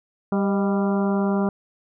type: harmonic tone with a mistuned harmonic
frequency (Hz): 197.6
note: G3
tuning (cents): +14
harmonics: 1 / 2 / 3 / 4 / 5 / 6 / 7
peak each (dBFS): -20 / -26 / -30 / -32 / -34 / -36 / -37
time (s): 0.32-1.49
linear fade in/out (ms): 2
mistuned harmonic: 3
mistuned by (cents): +58
effects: none